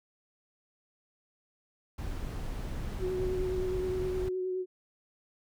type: noise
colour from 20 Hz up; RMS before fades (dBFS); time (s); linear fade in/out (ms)
brown; -36; 1.98-4.29; 5
type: tone with vibrato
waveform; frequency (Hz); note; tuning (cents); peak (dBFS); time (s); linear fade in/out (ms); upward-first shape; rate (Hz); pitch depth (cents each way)
sine; 370; F#4; 0; -30; 2.99-4.66; 50; triangle; 9.6; 23
effects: none